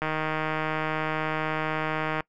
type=click train; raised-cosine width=0.5 ms; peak=-13 dBFS; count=342; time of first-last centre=0.02-2.206 s; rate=156 Hz; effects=noise-tail reverb RT60 0.1 s tail -23 dB re dry